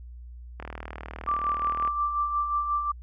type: click train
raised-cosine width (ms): 0.5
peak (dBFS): -22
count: 51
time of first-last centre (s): 0.6-1.876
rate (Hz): 39.2
type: tone with tremolo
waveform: sine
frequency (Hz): 1174.7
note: D6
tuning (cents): 0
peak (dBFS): -22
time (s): 1.27-2.92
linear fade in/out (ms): 10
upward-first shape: sine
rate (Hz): 5.6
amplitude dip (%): 50
effects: added 60 Hz sine -40 dBFS peak until 3.02 s